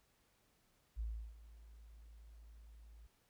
sine tone with ADSR envelope, 55.3 Hz, A1, 9 cents sharp, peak -37 dBFS, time 0.96-3.07 s, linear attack 37 ms, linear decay 340 ms, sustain -18 dB, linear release 7 ms, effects pink hiss -75 dBFS RMS until 3.29 s

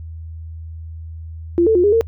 sine tone with pitch steps, 343.1 / 443.1 / 355.7 / 411 / 455.2 Hz, F4 / A4 / F4 / G#4 / A#4, -31 / +12 / +32 / -18 / -41 cents, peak -10 dBFS, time 1.58-2.01 s, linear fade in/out 0 ms, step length 86 ms, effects noise-tail reverb RT60 0.1 s tail -26 dB re dry + added 81 Hz sine -29 dBFS peak until 2.07 s

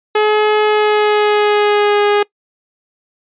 sawtooth tone with pitch glide, 425.1 to 412.3 Hz, G#4 to G#4, +40 to -13 cents, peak -6 dBFS, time 0.15-2.23 s, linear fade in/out 5 ms, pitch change -53 cents, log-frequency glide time 0.64-2 s, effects noise-tail reverb RT60 0.1 s tail -23 dB re dry + resampled to 8000 Hz

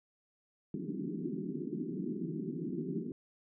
pink band-pass noise, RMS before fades -38 dBFS, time 0.74-3.12 s, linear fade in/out 2 ms, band 150 to 400 Hz, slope 96 dB/octave, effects none

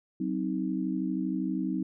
sine chord, C diminished, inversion second, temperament just, 188.37 / 261.6 / 314 Hz, Gb3 / C4 / Eb4, +31 / 0 / +16 cents, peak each -32 / -32 / -32 dBFS, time 0.2-1.83 s, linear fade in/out 5 ms, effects none

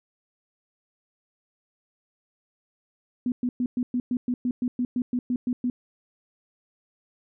sine tone bursts, 246.9 Hz, B3, in tune, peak -22 dBFS, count 15, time 3.26-5.7 s, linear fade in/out 2 ms, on 60 ms, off 110 ms, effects none

